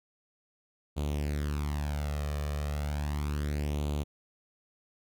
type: tone with flanger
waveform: sawtooth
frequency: 73.42 Hz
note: D2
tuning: in tune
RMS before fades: -32 dBFS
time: 0.96-4.04 s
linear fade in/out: 20 ms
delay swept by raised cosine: 0.28 to 1.68 ms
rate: 0.34 Hz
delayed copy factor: +0.7
effects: none